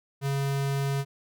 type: tone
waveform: square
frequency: 138.59 Hz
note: C#3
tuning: in tune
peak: -26 dBFS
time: 0.21-1.05 s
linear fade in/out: 50 ms
effects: none